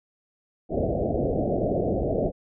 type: low-pass noise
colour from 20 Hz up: white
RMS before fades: -25 dBFS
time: 0.69-2.32 s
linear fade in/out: 50 ms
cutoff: 700 Hz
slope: 96 dB/octave
effects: none